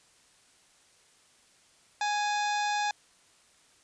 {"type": "harmonic tone with a mistuned harmonic", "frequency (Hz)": 830.6, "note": "G#5", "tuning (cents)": 0, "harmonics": [1, 2, 3, 4, 5, 6, 7, 8, 9], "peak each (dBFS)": [-28, -34, -38, -40, -42, -44, -45, -46, -47], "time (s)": [2.01, 2.91], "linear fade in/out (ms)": 2, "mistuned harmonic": 4, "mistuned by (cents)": 110, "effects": ["white hiss -62 dBFS RMS until 3.83 s", "resampled to 22050 Hz"]}